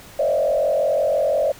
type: tone with frequency modulation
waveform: sine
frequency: 596 Hz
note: D5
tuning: 25 cents sharp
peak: -16 dBFS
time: 0.19-1.52 s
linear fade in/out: 5 ms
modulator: 45.8 Hz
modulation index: 1.5
effects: pink hiss -43 dBFS RMS until 1.59 s